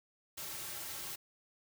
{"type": "noise with comb filter", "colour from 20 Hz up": "white", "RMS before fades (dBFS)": -43, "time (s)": [0.37, 1.16], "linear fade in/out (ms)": 10, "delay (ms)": 4.1, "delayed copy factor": -0.75, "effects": []}